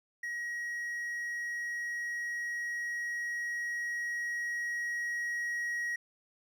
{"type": "tone with level ramp", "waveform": "triangle", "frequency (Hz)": 1900, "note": "A#6", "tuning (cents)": 33, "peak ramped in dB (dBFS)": [-33, -30], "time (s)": [0.23, 5.96], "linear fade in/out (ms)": 5, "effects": []}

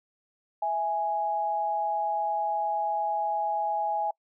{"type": "tone pair together", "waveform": "sine", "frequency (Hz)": [659.3, 830.7], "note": ["E5", "G#5"], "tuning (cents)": [0, 0], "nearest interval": "major third", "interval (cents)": 400, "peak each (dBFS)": [-32, -26], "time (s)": [0.62, 4.11], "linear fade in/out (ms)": 5, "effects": ["noise-tail reverb RT60 0.1 s tail -26 dB re dry"]}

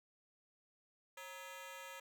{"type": "ring-modulated tone", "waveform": "15% pulse", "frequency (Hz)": 741, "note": "F#5", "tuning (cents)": 2, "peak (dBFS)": -39, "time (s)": [1.17, 2], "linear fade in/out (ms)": 5, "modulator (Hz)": 201, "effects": []}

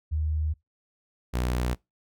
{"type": "tone pair in turn", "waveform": ["sine", "sawtooth"], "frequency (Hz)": [77.2, 61.27], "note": ["D#2", "B1"], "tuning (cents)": [-13, -13], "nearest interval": "major third", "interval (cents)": 400, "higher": "first", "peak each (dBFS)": [-24, -21], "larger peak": "second", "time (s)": [[0.11, 0.54], [1.33, 1.75]], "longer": "first", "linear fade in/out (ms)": 20, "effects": ["noise-tail reverb RT60 0.2 s tail -24 dB re dry"]}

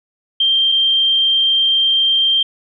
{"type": "tone pair in turn", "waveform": "sine", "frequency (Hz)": [3166, 3166], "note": ["G7", "G7"], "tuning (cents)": [17, 17], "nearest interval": "unison", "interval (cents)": 0, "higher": "neither", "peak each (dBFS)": -11, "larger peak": "neither", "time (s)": [[0.4, 0.72], [0.72, 2.43]], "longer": "second", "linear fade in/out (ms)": 5, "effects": []}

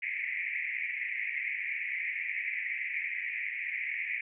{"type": "band-pass noise", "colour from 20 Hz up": "white", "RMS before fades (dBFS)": -35, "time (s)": [0.02, 4.21], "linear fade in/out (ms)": 5, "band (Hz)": [1900, 2400], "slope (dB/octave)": 96, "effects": []}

